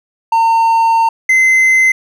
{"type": "tone pair in turn", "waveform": "triangle", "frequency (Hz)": [910, 2059], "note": ["A#5", "C7"], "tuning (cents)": [-42, -28], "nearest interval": "octave + major second", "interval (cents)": 1414, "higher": "second", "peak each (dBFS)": [-6, -5], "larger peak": "second", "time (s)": [[0.32, 1.09], [1.29, 1.92]], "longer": "first", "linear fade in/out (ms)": 5, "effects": []}